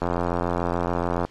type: click train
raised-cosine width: 1 ms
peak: -10 dBFS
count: 108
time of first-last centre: 0.02-1.25 s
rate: 87 Hz
effects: pink hiss -53 dBFS RMS until 1.3 s + low-pass 5000 Hz 12 dB/octave